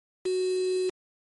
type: tone with quantisation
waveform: sine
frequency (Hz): 370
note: F#4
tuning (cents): 0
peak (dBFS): -24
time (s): 0.25-0.9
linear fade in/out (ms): 10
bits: 6
effects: MP3 48 kbps